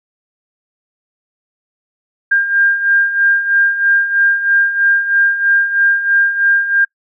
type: beating tone pair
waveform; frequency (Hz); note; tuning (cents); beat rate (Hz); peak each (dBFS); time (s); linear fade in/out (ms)
sine; 1600 / 1603.1; G6 / G6; +35 / +38; 3.1; -17 / -11; 2.31-6.85; 10
effects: noise-tail reverb RT60 0.1 s tail -26 dB re dry